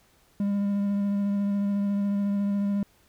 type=tone with vibrato; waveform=triangle; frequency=201.3 Hz; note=G3; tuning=46 cents sharp; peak=-21 dBFS; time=0.4-2.83 s; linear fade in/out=2 ms; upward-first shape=triangle; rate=14 Hz; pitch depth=17 cents each way; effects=pink hiss -62 dBFS RMS until 3.08 s